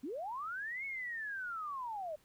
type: linear two-way sweep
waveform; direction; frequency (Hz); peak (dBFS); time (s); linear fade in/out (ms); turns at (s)
sine; up then down; 233.1 to 2217 to 585; -38; 0.03-2.16; 10; 0.85
effects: pink hiss -69 dBFS RMS until 2.24 s

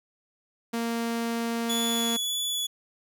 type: tone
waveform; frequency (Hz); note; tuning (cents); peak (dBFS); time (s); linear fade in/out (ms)
sawtooth; 231.8; A#3; -10; -23; 0.73-2.17; 10
type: tone with vibrato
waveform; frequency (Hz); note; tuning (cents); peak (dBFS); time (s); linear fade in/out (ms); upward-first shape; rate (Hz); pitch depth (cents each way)
sawtooth; 3417; G#7; +49; -24; 1.69-2.67; 10; sine; 1.7; 11
effects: 10-bit

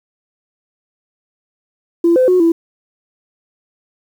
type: tone with pitch steps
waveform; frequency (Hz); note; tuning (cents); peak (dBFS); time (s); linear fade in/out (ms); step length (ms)
sine; 339.4 / 512 / 365 / 332.9; F4 / C5 / F#4 / E4; -49 / -38 / -24 / +17; -7; 2.04-2.52; 5; 120
effects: tanh soft clip ceiling -4 dBFS + 7-bit

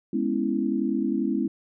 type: chord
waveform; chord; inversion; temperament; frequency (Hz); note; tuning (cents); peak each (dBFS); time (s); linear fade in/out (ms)
sine; C# minor seventh; second; equal; 207.7 / 246.9 / 277.2 / 329.6; G#3 / B3 / C#4 / E4; 0 / 0 / 0 / 0; -28; 0.13-1.48; 5
effects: none

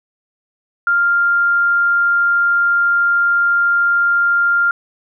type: tone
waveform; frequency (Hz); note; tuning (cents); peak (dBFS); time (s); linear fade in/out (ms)
sine; 1396.9; F6; 0; -11; 0.87-4.71; 2
effects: none

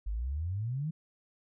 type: exponential sweep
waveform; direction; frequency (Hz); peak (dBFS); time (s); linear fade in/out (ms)
sine; up; 47.92 to 164.81; -31; 0.06-0.91; 10
effects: none

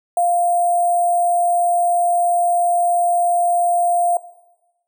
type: tone with sample-and-hold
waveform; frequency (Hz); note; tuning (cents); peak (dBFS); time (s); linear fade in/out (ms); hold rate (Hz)
sine; 698.5; F5; 0; -13; 0.17-4.17; 2; 8820
effects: noise-tail reverb RT60 1.0 s tail -17 dB re dry

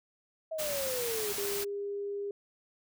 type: exponential sweep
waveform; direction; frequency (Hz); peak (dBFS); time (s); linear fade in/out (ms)
sine; down; 651 to 403.3; -33; 0.51-1.33; 10
type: noise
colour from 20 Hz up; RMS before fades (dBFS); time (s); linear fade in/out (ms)
white; -36; 0.58-1.65; 20
type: tone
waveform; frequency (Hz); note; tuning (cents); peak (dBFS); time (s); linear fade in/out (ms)
sine; 403.8; G#4; -49; -33; 1.38-2.31; 2
effects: none

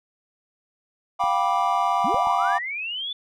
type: chord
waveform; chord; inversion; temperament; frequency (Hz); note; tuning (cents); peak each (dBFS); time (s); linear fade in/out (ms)
triangle; G dominant seventh; third; just; 705.6 / 784 / 980 / 1176; F5 / G5 / B5 / D6; +18 / 0 / -14 / +2; -23; 1.19-2.59; 20
type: clicks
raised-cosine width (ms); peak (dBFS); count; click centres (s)
3; -29 / -23 / -30; 3; 1.239 / 2.144 / 2.271
type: linear sweep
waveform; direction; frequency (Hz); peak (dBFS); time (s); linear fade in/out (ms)
sine; up; 164.81 to 3520; -27; 2.04-3.13; 5
effects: none

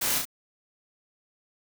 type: noise with echo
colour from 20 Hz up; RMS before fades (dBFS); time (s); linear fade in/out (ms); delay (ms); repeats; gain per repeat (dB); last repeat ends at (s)
white; -28; 0.01-0.19; 10; 32; 2; -3; 0.254
effects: none

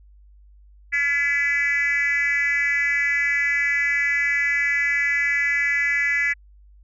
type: tone with frequency modulation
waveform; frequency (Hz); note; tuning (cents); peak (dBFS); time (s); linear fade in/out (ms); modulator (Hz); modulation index
sine; 2000; B6; +21; -17; 0.92-6.34; 20; 297; 0.99
effects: tanh soft clip ceiling -15 dBFS + added 50 Hz sine -47 dBFS peak until 6.83 s

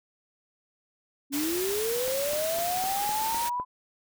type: linear sweep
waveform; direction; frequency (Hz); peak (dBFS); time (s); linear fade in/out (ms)
sine; up; 270.6 to 1011; -27; 1.3-3.65; 50
type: noise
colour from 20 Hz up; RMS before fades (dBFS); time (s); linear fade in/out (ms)
white; -33; 1.32-3.5; 20
type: click train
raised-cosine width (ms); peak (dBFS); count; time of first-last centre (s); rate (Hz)
1; -24; 7; 2.08-3.599; 3.95
effects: none

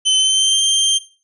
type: tone with pitch glide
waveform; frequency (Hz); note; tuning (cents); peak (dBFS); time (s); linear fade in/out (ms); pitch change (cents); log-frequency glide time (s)
sawtooth; 3058 to 3160; G7 to G7; -44 to +13; -9; 0.05-0.99; 20; +57; 0.17-0.6
effects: noise-tail reverb RT60 0.4 s tail -17 dB re dry + resampled to 24000 Hz

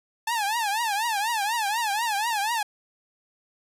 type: tone with vibrato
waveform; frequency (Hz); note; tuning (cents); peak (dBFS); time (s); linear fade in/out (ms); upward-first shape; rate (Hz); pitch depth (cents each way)
sawtooth; 870; A5; -20; -20; 0.27-2.63; 5; triangle; 4.1; 190
effects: resampled to 32000 Hz

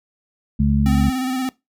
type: harmonic tone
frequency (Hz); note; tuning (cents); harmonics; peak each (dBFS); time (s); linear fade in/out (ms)
70.9; C#2; +40; 1 / 2 / 3; -19 / -19 / -17; 0.59-1.1; 10
type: tone with vibrato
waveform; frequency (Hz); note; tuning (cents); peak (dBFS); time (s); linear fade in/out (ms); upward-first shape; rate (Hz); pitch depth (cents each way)
square; 258.3; C4; -22; -21; 0.86-1.49; 0; square; 17; 29
effects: noise-tail reverb RT60 0.2 s tail -21 dB re dry

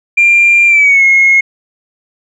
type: tone with pitch glide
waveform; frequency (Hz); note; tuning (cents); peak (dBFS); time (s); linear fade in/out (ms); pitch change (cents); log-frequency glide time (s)
sine; 2385 to 2162; D7 to C#7; +26 to -44; -3; 0.17-1.41; 10; -170; 0.67-1.04
effects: tanh soft clip ceiling 0 dBFS

